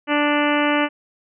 harmonic tone, 293.7 Hz, D4, in tune, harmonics 1 / 2 / 3 / 4 / 5 / 6 / 7 / 8 / 9 / 10, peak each -20 / -23 / -25 / -26 / -27 / -28 / -28 / -29 / -30 / -30 dBFS, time 0.07-0.89 s, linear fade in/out 50 ms, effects none

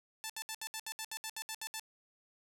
5% pulse tone bursts, 880 Hz, A5, in tune, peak -27 dBFS, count 13, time 0.24-1.796 s, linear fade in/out 0 ms, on 56 ms, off 69 ms, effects none

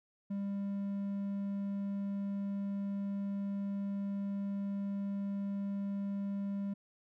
triangle tone, 199.2 Hz, G3, 28 cents sharp, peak -32 dBFS, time 0.3-6.74 s, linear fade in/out 10 ms, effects none

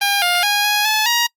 10% pulse tone with pitch steps, 805 / 707 / 821 / 831 / 862 / 947 Hz, G5 / F5 / G#5 / G#5 / A5 / A#5, +46 / +21 / -20 / +1 / -36 / +27 cents, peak -6 dBFS, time 0.01-1.27 s, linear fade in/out 10 ms, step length 210 ms, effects noise-tail reverb RT60 0.1 s tail -25 dB re dry + Opus 32 kbps

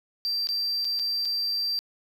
sine tone with dropouts, 4699 Hz, D8, in tune, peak -22 dBFS, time 0.25-1.79 s, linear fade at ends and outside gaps 0 ms, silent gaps 0.471-0.489 / 0.846-0.851 / 0.991-0.996 / 1.251-1.255 s, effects tanh soft clip ceiling -24 dBFS + 9-bit

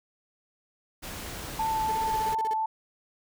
pink noise, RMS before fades -38 dBFS, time 1.02-2.35 s, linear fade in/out 20 ms
sine tone with vibrato, 882 Hz, A5, 4 cents sharp, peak -25 dBFS, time 1.59-2.66 s, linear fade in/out 5 ms, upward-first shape triangle, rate 2.9 Hz, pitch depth 14 cents each way
35% pulse tone bursts, 437.6 Hz, A4, 9 cents flat, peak -34 dBFS, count 11, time 1.89-2.534 s, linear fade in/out 0 ms, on 24 ms, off 38 ms
effects none

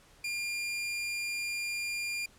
sawtooth tone, 2400 Hz, D7, 37 cents sharp, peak -29 dBFS, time 0.24-2.26 s, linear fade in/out 5 ms, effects pink hiss -60 dBFS RMS until 2.38 s + low-pass 11000 Hz 12 dB/octave

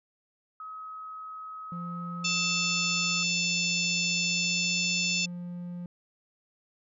sine tone, 1274 Hz, D#6, 41 cents sharp, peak -38 dBFS, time 0.6-3.23 s, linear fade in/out 2 ms
triangle tone with pitch glide, 173.2 to 175.92 Hz, F3 to F3, -14 to +13 cents, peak -33 dBFS, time 1.72-5.86 s, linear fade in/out 2 ms, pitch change +27 cents, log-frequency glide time 4.23-4.86 s
harmonic tone, 885 Hz, A5, 10 cents sharp, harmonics 3 / 4 / 5 / 6 / 7 / 8, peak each -29 / -34 / -36 / -33 / -38 / -35 dBFS, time 2.24-5.26 s, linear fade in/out 10 ms
effects none

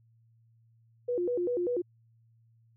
sine tone with vibrato, 415.3 Hz, G#4, in tune, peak -27 dBFS, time 1.08-1.82 s, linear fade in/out 10 ms, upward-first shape square, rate 5.1 Hz, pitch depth 280 cents each way, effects added 114 Hz sine -61 dBFS peak until 2.76 s

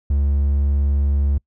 triangle tone, 70.6 Hz, C#2, 32 cents sharp, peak -13 dBFS, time 0.1-1.38 s, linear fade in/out 5 ms, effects noise-tail reverb RT60 0.1 s tail -26 dB re dry

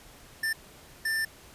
square tone bursts at uneven times, 1782 Hz, A6, 22 cents sharp, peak -27 dBFS, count 2, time 0.43-0.53 / 1.05-1.25 s, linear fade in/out 5 ms, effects pink hiss -52 dBFS RMS until 1.54 s + resampled to 32000 Hz

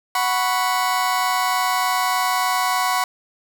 35% pulse chord, F# suspended fourth, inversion none, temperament just, 740 / 986.7 / 1110 Hz, F#5 / B5 / C#6, 0 / -2 / +2 cents, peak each -21 dBFS, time 0.15-3.04 s, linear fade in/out 2 ms, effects 7-bit

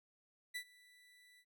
30% pulse tone with ADSR envelope, 1975.5 Hz, B6, in tune, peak -36 dBFS, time 0.54-1.45 s, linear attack 19 ms, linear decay 77 ms, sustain -24 dB, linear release 61 ms, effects none

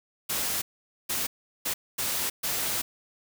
white noise bursts at uneven times, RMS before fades -29 dBFS, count 5, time 0.29-0.62 / 1.09-1.27 / 1.65-1.74 / 1.98-2.3 / 2.43-2.82 s, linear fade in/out 10 ms, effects none

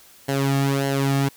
sawtooth tone with flanger, 137.8 Hz, C#3, 10 cents flat, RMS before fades -21 dBFS, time 0.28-1.29 s, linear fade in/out 10 ms, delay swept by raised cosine 0.82 to 2.02 ms, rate 1.7 Hz, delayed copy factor -0.7, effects white hiss -50 dBFS RMS until 1.36 s

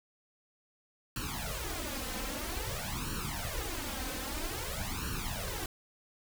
pink noise with flanger, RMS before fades -37 dBFS, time 1.16-5.66 s, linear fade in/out 2 ms, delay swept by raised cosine 0.7 to 3.9 ms, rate 0.51 Hz, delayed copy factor +0.95, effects none

